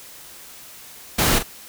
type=noise with echo; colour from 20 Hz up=pink; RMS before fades=-18 dBFS; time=1.18-1.39 s; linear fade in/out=10 ms; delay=42 ms; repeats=1; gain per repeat=-9 dB; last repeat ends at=1.432 s; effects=white hiss -42 dBFS RMS until 1.68 s